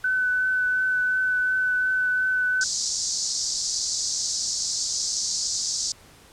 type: tone with vibrato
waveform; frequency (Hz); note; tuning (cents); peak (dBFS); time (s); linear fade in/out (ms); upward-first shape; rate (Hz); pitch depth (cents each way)
sine; 1506; F#6; +30; -20; 0.04-2.64; 5; triangle; 2.8; 14
type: band-pass noise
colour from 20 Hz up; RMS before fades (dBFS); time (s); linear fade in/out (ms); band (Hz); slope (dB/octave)
pink; -27; 2.61-5.92; 2; 4600 to 7400; 48
effects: pink hiss -51 dBFS RMS until 6.32 s + low-pass 12000 Hz 12 dB/octave